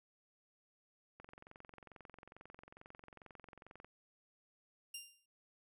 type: click train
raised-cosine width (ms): 0.5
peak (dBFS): -39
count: 60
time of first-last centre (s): 1.2-3.846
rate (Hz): 22.3
type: tone with exponential decay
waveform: 15% pulse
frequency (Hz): 2794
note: F7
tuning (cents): 0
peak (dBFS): -35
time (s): 4.94-5.26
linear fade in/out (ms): 5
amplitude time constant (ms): 68
effects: none